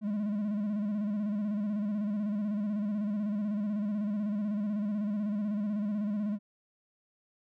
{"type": "tone with vibrato", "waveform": "triangle", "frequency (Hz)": 207.7, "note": "G#3", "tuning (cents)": 0, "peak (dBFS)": -27, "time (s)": [0.01, 6.39], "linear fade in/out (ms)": 50, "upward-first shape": "square", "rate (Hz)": 16, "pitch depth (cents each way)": 54, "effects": []}